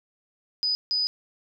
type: tone bursts at uneven times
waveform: sine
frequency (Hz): 4978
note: D#8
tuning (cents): 0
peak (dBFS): -22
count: 2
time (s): 0.63-0.75 / 0.91-1.07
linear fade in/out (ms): 0
effects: none